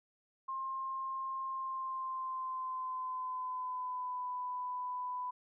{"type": "tone with pitch glide", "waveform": "sine", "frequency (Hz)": [1062, 996.6], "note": ["C6", "B5"], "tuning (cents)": [25, 15], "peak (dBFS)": -36, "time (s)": [0.48, 5.31], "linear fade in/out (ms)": 10, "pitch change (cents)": -110, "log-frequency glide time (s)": [1.46, 4.27], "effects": []}